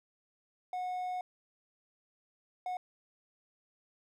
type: tone bursts at uneven times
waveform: triangle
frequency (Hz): 730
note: F#5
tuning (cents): -24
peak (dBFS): -32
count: 2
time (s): 0.73-1.21 / 2.66-2.77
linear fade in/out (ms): 2
effects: none